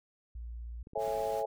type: tone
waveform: sine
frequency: 58.27 Hz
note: A#1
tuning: in tune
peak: -39 dBFS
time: 0.35-0.83 s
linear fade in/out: 5 ms
type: clicks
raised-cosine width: 3 ms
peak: -37 dBFS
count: 4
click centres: 0.871 / 0.934 / 0.976 / 1.079 s
type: chord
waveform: sine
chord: A major seventh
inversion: none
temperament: just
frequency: 440 / 550 / 660 / 825 Hz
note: A4 / C#5 / E5 / G#5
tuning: 0 / -14 / +2 / -12 cents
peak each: -36 dBFS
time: 0.95-1.46 s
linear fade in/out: 10 ms
type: noise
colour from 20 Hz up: pink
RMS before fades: -49 dBFS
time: 0.98-1.44 s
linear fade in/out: 50 ms
effects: none